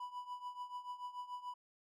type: tone with tremolo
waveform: triangle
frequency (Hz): 987.8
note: B5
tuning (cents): 0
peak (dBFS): -38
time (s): 0-1.54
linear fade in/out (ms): 5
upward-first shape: triangle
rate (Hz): 6.9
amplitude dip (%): 85
effects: none